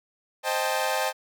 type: chord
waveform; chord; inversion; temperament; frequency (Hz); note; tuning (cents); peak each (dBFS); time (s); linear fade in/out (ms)
sawtooth; A half-diminished seventh; first; equal with one note detuned; 523.3 / 622.3 / 790.4 / 880; C5 / Eb5 / G5 / A5; 0 / 0 / +14 / 0; -26; 0.43-1.13; 50
effects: none